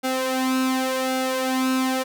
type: tone with flanger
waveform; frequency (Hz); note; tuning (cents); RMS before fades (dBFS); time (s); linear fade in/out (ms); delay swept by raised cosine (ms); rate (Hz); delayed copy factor
sawtooth; 260; C4; -11; -23; 0.03-2.04; 20; 1.4 to 3.1; 0.89; +0.7
effects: none